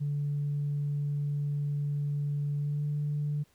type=tone with pitch glide; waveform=sine; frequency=144.8 to 147.25 Hz; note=D3 to D3; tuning=-24 to +5 cents; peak=-27 dBFS; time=0-3.44 s; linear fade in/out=20 ms; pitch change=+29 cents; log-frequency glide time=2.57-2.84 s; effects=tanh soft clip ceiling -24 dBFS + pink hiss -67 dBFS RMS until 3.54 s